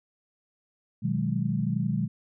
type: chord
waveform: sine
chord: G# minor seventh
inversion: first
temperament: equal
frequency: 123.47 / 155.56 / 185 / 207.7 Hz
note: B2 / D#3 / F#3 / G#3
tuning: 0 / 0 / 0 / 0 cents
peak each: -30 dBFS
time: 1.02-2.08 s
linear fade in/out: 20 ms
effects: none